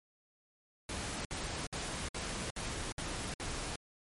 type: noise bursts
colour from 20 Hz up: pink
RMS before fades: -39 dBFS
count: 7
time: 0.89-3.758 s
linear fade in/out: 2 ms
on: 360 ms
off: 58 ms
effects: MP3 48 kbps